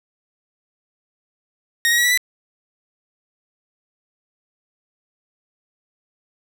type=tone with pitch steps; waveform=sawtooth; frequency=1864.7 / 1894 / 1923.8 / 1954 / 1984.7 Hz; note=A#6 / A#6 / B6 / B6 / B6; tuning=0 / +27 / -46 / -19 / +8 cents; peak=-11 dBFS; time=1.85-2.175 s; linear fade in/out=0 ms; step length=65 ms; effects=none

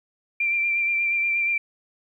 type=tone with vibrato; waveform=sine; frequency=2365 Hz; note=D7; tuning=12 cents sharp; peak=-20 dBFS; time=0.4-1.58 s; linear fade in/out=5 ms; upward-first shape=sine; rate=8.4 Hz; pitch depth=23 cents each way; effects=10-bit

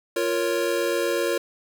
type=chord; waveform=square; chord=Bb minor; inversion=second; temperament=equal; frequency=349.2 / 466.2 / 554.4 Hz; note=F4 / Bb4 / Db5; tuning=0 / 0 / 0 cents; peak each=-27 dBFS; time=0.16-1.38 s; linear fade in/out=5 ms; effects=none

